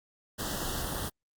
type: band-stop noise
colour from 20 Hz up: pink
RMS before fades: -34 dBFS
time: 0.38-1.1 s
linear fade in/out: 20 ms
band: 1900 to 2800 Hz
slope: 96 dB/octave
effects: Opus 48 kbps